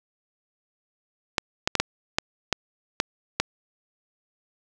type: clicks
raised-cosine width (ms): 0.2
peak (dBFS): -3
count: 8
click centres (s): 1.382 / 1.675 / 1.753 / 1.8 / 2.185 / 2.527 / 3.001 / 3.4
effects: none